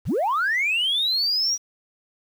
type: linear sweep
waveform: sine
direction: up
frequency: 34.65 to 5830 Hz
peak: -18 dBFS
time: 0.05-1.58 s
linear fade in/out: 50 ms
effects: tanh soft clip ceiling -17 dBFS + 8-bit